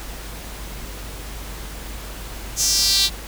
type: tone with high-pass filter sweep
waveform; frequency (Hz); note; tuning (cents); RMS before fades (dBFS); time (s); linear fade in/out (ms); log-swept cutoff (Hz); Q
sawtooth; 392; G4; 0; -18; 2.56-3.1; 50; 6400 to 3800; 4.1
effects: added 50 Hz sine -33 dBFS peak until 3.27 s + pink hiss -36 dBFS RMS until 3.27 s